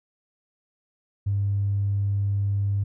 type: tone with tanh clipping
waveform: triangle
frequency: 100 Hz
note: G2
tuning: 35 cents sharp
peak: -21 dBFS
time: 1.26-2.84 s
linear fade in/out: 10 ms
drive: 4 dB
effects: none